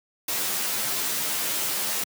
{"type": "noise with comb filter", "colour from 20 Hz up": "white", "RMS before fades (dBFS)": -27, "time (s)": [0.28, 2.04], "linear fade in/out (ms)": 5, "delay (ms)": 12, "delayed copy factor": -0.85, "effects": ["high-pass 150 Hz 12 dB/octave"]}